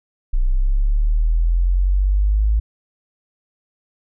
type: linear sweep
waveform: sine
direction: up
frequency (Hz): 30 to 54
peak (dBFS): -13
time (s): 0.33-2.6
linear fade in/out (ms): 10
effects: none